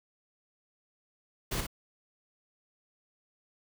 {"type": "noise with echo", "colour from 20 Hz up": "pink", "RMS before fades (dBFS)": -33, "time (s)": [1.51, 1.61], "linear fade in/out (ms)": 10, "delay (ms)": 58, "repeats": 1, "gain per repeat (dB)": -4, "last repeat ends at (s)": 1.668, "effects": []}